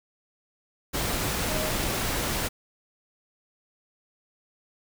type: tone in noise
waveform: sine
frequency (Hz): 622.3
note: D#5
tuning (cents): 0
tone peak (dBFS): -33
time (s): 1.49-1.72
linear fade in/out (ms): 20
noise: pink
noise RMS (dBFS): -28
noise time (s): 0.93-2.49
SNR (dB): -8
effects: none